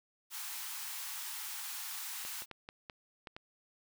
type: high-pass noise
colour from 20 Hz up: white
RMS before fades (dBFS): -42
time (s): 0.3-2.46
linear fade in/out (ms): 50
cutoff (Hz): 780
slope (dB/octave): 96
type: clicks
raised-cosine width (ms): 0.3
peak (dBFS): -29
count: 7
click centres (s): 2.251 / 2.421 / 2.513 / 2.689 / 2.898 / 3.272 / 3.365
effects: none